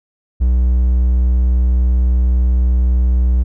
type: tone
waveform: triangle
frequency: 61.8 Hz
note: B1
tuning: 2 cents sharp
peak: -8 dBFS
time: 0.4-3.44 s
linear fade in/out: 20 ms
effects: none